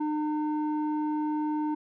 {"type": "tone with low-pass filter", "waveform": "square", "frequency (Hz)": 303.5, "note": "D#4", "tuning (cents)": -43, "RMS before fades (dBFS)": -29, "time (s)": [0, 1.75], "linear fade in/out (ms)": 10, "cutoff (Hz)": 730, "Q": 5.3, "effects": []}